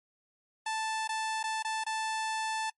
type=tone with dropouts; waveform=sawtooth; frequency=880 Hz; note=A5; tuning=in tune; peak=-27 dBFS; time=0.66-2.7 s; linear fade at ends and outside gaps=5 ms; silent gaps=1.076-1.09 / 1.43-1.438 / 1.626-1.647 / 1.839-1.864 s; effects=noise-tail reverb RT60 0.1 s tail -26 dB re dry + MP3 48 kbps